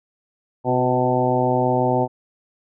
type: harmonic tone with a mistuned harmonic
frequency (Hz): 126.3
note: B2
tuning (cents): +39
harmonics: 1 / 2 / 3 / 4 / 5 / 6 / 7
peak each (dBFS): -24 / -24 / -24 / -24 / -24 / -24 / -24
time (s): 0.64-2.08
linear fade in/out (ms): 50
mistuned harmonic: 3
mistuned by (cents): -36
effects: none